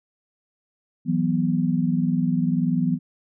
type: chord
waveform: sine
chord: E suspended second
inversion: none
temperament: equal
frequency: 164.81 / 185 / 246.9 Hz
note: E3 / F#3 / B3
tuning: 0 / 0 / 0 cents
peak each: -23 / -24 / -23 dBFS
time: 1.05-2.99 s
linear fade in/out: 50 ms
effects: none